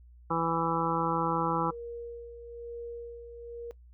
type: harmonic tone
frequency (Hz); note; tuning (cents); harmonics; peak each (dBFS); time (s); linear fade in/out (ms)
165.6; E3; +8; 1 / 2 / 3 / 5 / 6 / 7 / 8; -34 / -34 / -34 / -34 / -34 / -34 / -34; 0.3-1.71; 10
type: tone with tremolo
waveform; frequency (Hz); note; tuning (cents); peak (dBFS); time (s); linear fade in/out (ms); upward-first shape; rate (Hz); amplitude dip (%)
sine; 471; A#4; +18; -36; 1.7-3.71; 0; sine; 1.1; 55
effects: noise-tail reverb RT60 0.1 s tail -19 dB re dry + added 60 Hz sine -51 dBFS peak until 3.93 s